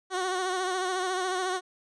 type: tone with vibrato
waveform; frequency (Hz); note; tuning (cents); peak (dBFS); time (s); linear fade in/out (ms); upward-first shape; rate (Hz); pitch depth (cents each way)
15% pulse; 370; F#4; 0; -21; 0.1-1.61; 50; sine; 14; 47
effects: resampled to 22050 Hz